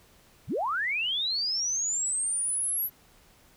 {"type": "linear sweep", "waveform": "sine", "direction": "up", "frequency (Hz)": [44.48, 11840], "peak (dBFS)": -26, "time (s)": [0.47, 2.9], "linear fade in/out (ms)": 50, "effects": ["pink hiss -59 dBFS RMS until 3.56 s"]}